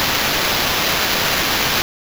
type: noise with sample-and-hold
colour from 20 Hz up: white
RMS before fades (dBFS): -18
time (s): 0-1.82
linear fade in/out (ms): 0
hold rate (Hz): 8820
effects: none